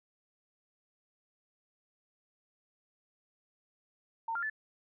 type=tone with pitch steps; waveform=sine; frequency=910 / 1393 / 1744 Hz; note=A#5 / F6 / A6; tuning=-42 / -5 / -16 cents; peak=-32 dBFS; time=4.28-4.499 s; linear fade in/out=5 ms; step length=73 ms; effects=none